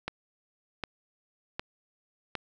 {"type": "click train", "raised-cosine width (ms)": 0.3, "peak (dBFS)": -16, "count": 4, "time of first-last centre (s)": [0.08, 2.353], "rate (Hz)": 1.32, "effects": []}